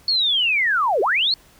sine linear two-way sweep, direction down then up, 4435 to 360.2 to 4435 Hz, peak -16 dBFS, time 0.08-1.34 s, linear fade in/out 2 ms, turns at 1.01 s, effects pink hiss -52 dBFS RMS until 1.59 s

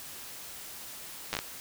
slowing click train, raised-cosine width 0.2 ms, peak -13 dBFS, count 5, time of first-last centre 1.33-1.39 s, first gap 9 ms, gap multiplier 1.35, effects white hiss -44 dBFS RMS until 1.6 s

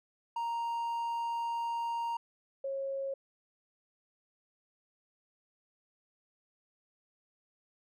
triangle / sine tone pair in turn, 932.3 / 544.7 Hz, A#5 / C#5, 0 / -30 cents, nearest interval major sixth, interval 930 cents, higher first, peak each -30 / -33 dBFS, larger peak first, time 0.36-2.17 / 2.64-3.14 s, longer first, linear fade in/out 5 ms, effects none

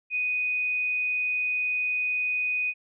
sine tone, 2489 Hz, D#7, in tune, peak -24 dBFS, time 0.1-2.74 s, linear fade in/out 50 ms, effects none

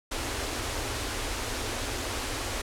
pink band-stop noise, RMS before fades -32 dBFS, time 0.11-2.62 s, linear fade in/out 10 ms, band 120 to 230 Hz, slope 96 dB/octave, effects low-pass 10000 Hz 12 dB/octave

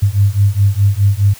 sine beating tone pair, 98 / 102.8 Hz, G2 / G#2, 0 / -17 cents, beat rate 4.8 Hz, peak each -12 dBFS, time 0.02-1.34 s, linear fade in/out 10 ms, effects white hiss -38 dBFS RMS until 1.39 s

